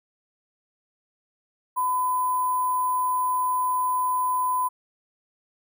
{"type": "tone with sample-and-hold", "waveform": "sine", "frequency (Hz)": 1007, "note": "B5", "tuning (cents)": 33, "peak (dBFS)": -21, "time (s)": [1.76, 4.69], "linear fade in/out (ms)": 20, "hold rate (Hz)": 11025, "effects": []}